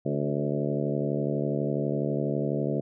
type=harmonic tone with a mistuned harmonic; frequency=72.1 Hz; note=D2; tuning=31 cents flat; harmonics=2 / 3 / 4 / 5 / 6 / 7 / 8 / 9; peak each=-30 / -32 / -33 / -34 / -35 / -35 / -36 / -37 dBFS; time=0.05-2.81 s; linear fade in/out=10 ms; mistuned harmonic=5; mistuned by=+31 cents; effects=none